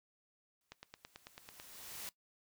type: noise with exponential growth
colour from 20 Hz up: white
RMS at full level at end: -44 dBFS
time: 0.61-2.09 s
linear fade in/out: 1 ms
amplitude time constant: 320 ms
type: click train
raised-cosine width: 0.2 ms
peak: -31 dBFS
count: 9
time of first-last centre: 0.72-1.599 s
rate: 9.1 Hz
effects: noise-tail reverb RT60 0.1 s tail -18 dB re dry